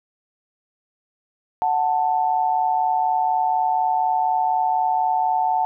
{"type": "tone pair together", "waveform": "sine", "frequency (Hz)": [740, 884.1], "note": ["F#5", "A5"], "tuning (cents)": [0, 8], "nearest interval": "minor third", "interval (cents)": 308, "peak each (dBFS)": -20, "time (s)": [1.62, 5.65], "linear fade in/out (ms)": 0, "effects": []}